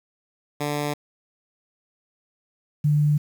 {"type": "tone pair in turn", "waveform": ["10% pulse", "sine"], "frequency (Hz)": [146.83, 148.45], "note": ["D3", "D3"], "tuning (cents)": [0, 19], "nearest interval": "unison", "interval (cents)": 19, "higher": "second", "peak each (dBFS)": -16, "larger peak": "neither", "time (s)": [[0.6, 0.94], [2.84, 3.18]], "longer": "neither", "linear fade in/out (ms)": 10, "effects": ["8-bit"]}